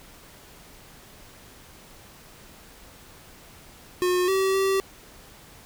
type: tone with pitch steps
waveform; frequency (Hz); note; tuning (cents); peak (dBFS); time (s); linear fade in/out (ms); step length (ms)
square; 361 / 383.8 / 386.8; F#4 / G4 / G4; -43 / -37 / -23; -21; 4.02-4.8; 0; 260
effects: pink hiss -49 dBFS RMS until 5.65 s